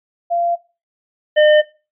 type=tone pair in turn; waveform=sine / square; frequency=689 / 606.2 Hz; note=F5 / D#5; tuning=-24 / -45 cents; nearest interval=major second; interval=221 cents; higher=first; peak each=-15 / -9 dBFS; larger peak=second; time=0.3-0.56 / 1.36-1.62 s; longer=neither; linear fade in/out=20 ms; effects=noise-tail reverb RT60 0.3 s tail -17 dB re dry + resampled to 8000 Hz